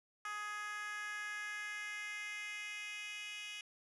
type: tone with high-pass filter sweep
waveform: 10% pulse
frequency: 417.9 Hz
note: G#4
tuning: 11 cents sharp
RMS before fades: -44 dBFS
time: 0.25-3.61 s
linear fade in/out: 2 ms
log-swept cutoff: 1300 to 2800 Hz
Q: 3.2
effects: resampled to 24000 Hz